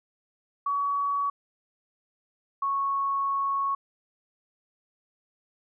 sine tone pair in turn, 1130 / 1104.8 Hz, C#6 / C#6, +33 / -6 cents, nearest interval unison, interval 39 cents, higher first, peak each -24 dBFS, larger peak neither, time 0.66-1.3 / 2.62-3.75 s, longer second, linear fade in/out 5 ms, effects none

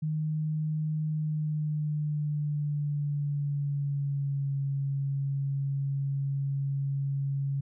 sine tone with pitch glide, 154.6 to 138.53 Hz, D#3 to C#3, -11 to -1 cents, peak -27 dBFS, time 0.02-7.61 s, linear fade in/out 10 ms, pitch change -190 cents, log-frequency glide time 1.09-4.58 s, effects none

